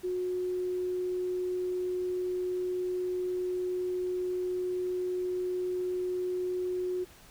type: tone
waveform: sine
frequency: 363.8 Hz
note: F#4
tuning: 29 cents flat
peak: -29 dBFS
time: 0.03-7.05 s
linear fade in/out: 20 ms
effects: pink hiss -55 dBFS RMS until 7.3 s